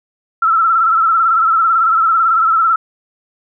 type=tone with vibrato; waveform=sine; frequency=1327 Hz; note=E6; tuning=11 cents sharp; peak=-9 dBFS; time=0.42-2.76 s; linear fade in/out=5 ms; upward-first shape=sine; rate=18 Hz; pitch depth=63 cents each way; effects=none